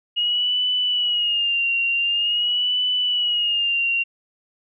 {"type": "tone with vibrato", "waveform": "sine", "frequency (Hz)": 2871, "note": "F7", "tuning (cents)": 47, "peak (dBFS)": -18, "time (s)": [0.16, 4.04], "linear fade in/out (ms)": 20, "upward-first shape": "sine", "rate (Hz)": 0.46, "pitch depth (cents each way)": 69, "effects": []}